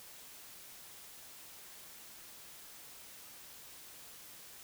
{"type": "silence", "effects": ["white hiss -53 dBFS RMS until 4.63 s"]}